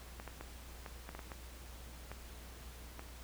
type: clicks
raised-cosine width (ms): 0.5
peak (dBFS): -30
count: 10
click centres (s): 0.199 / 0.277 / 0.41 / 0.862 / 1.091 / 1.15 / 1.192 / 1.318 / 2.116 / 2.994
effects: added 60 Hz sine -50 dBFS peak until 3.23 s + pink hiss -55 dBFS RMS until 3.23 s